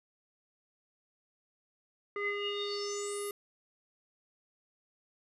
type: tone with low-pass filter sweep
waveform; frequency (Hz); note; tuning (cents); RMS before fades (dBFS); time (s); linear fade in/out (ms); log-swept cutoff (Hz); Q
square; 407.6; G#4; -32; -36; 2.16-3.31; 2; 1700 to 12000; 9.3
effects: none